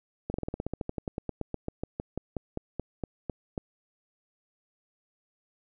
slowing click train, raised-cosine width 2 ms, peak -18 dBFS, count 27, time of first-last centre 0.3-3.578 s, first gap 41 ms, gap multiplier 1.08, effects none

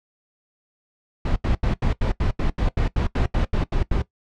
brown noise bursts, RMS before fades -20 dBFS, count 15, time 1.25-4.02 s, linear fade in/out 5 ms, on 110 ms, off 80 ms, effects noise-tail reverb RT60 0.1 s tail -17 dB re dry + low-pass 4000 Hz 12 dB/octave

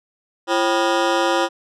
20% pulse ring-modulated tone, 440 Hz, A4, in tune, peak -8 dBFS, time 0.47-1.49 s, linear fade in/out 50 ms, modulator 98.7 Hz, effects low-pass 6000 Hz 12 dB/octave

